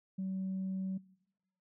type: tone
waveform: sine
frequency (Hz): 189.7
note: F#3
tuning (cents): +43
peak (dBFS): -33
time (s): 0.18-0.98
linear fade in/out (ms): 10
effects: noise-tail reverb RT60 1.0 s tail -23 dB re dry + tanh soft clip ceiling -31 dBFS